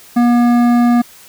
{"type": "tone with hard clipping", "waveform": "sine", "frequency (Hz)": 240, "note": "B3", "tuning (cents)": -49, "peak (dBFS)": -10, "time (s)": [0.16, 1.02], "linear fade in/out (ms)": 10, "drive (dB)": 12, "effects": ["white hiss -41 dBFS RMS until 1.28 s"]}